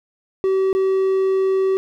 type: tone with dropouts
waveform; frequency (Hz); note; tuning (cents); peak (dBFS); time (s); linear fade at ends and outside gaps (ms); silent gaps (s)
triangle; 382.5; G4; -42; -13; 0.44-1.77; 0; 0.729-0.75
effects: none